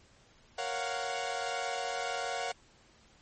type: chord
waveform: sawtooth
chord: Gb major seventh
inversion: first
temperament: equal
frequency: 466.2 / 554.4 / 698.5 / 740 Hz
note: Bb4 / Db5 / F5 / Gb5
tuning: 0 / 0 / 0 / 0 cents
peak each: -37 / -36 / -34 / -33 dBFS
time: 0.58-2.52 s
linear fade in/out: 5 ms
effects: pink hiss -62 dBFS RMS until 3.21 s + MP3 32 kbps